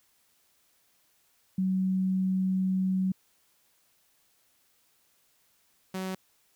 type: tone pair in turn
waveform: sine / sawtooth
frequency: 187.9 / 187.9 Hz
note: F#3 / F#3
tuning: +27 / +27 cents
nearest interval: unison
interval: 0 cents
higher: neither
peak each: -24 / -28 dBFS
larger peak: first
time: 1.58-3.12 / 5.94-6.15 s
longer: first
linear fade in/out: 5 ms
effects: white hiss -68 dBFS RMS until 6.55 s